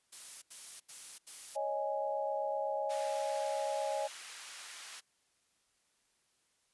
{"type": "noise bursts", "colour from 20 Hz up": "blue", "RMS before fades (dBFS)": -46, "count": 4, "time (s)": [0.12, 1.566], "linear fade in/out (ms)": 10, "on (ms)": 300, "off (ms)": 82}
{"type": "chord", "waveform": "sine", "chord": "C# suspended second", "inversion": "none", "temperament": "equal", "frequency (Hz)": [554.4, 622.3, 830.6], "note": ["C#5", "D#5", "G#5"], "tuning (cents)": [0, 0, 0], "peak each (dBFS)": -37, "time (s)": [1.55, 4.08], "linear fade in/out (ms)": 20}
{"type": "high-pass noise", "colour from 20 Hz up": "pink", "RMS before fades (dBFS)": -48, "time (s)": [2.89, 5.01], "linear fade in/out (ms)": 20, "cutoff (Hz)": 1500, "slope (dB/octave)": 12}
{"effects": ["white hiss -75 dBFS RMS until 6.73 s", "resampled to 24000 Hz"]}